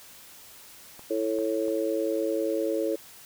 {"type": "clicks", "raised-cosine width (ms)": 1, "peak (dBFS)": -32, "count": 3, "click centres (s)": [0.994, 1.387, 1.682]}
{"type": "chord", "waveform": "sine", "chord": "A major", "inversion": "second", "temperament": "just", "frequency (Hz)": [330, 440, 550], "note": ["E4", "A4", "C#5"], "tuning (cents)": [2, 0, -14], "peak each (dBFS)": -29, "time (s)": [1.1, 2.96], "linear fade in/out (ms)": 10}
{"effects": ["white hiss -49 dBFS RMS until 3.25 s"]}